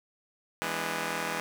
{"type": "chord", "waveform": "5% pulse", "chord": "E dominant seventh", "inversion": "none", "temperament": "just", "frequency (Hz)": [164.81, 206, 247.2, 296.7], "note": ["E3", "G#3", "B3", "D4"], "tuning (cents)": [0, -14, 2, 18], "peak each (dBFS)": [-25, -25, -28, -27], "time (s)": [0.62, 1.4], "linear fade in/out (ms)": 0, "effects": []}